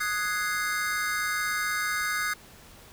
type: chord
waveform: square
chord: Ab dominant seventh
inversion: second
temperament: equal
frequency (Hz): 1244.5 / 1480 / 1661.2 / 2093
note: Eb6 / Gb6 / Ab6 / C7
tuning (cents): 0 / 0 / 0 / 0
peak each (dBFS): -33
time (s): 0-2.34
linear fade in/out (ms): 10
effects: pink hiss -51 dBFS RMS until 2.92 s